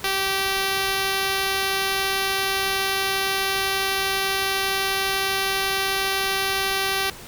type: tone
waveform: 5% pulse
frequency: 388 Hz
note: G4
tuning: 18 cents flat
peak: -10 dBFS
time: 0.04-7.1 s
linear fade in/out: 2 ms
effects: pink hiss -40 dBFS RMS until 7.27 s